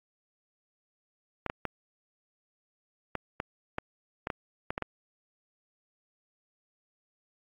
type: clicks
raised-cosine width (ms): 0.5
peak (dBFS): -16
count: 11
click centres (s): 1.463 / 1.499 / 1.653 / 3.153 / 3.401 / 3.784 / 4.271 / 4.302 / 4.705 / 4.779 / 4.823
effects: AAC 48 kbps